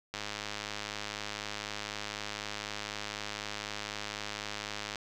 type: click train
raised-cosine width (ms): 0.2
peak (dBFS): -19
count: 502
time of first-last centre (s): 0.14-4.957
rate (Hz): 104
effects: none